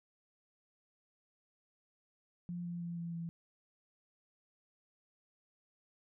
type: tone with pitch steps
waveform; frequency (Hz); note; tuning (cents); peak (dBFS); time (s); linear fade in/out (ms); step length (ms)
sine; 174.8 / 172.99 / 171.2 / 169.43 / 167.68; F3 / F3 / F3 / E3 / E3; +2 / -16 / -34 / +48 / +30; -38; 2.49-3.29; 0; 160
effects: none